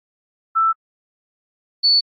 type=tone pair in turn; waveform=sine; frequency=1326 / 4460 Hz; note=E6 / C#8; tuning=+10 / +10 cents; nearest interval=octave + major sixth; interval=2100 cents; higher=second; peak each=-13 / -11 dBFS; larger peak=second; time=0.55-0.73 / 1.83-2.01 s; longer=neither; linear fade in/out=20 ms; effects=AAC 32 kbps